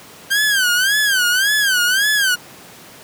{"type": "tone with vibrato", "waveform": "sawtooth", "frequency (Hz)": 1568, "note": "G6", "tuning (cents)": 0, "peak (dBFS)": -10, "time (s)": [0.3, 2.36], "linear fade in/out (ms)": 20, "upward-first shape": "sine", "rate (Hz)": 1.8, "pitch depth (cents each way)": 160, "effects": ["pink hiss -40 dBFS RMS until 3.03 s", "high-pass 150 Hz 12 dB/octave"]}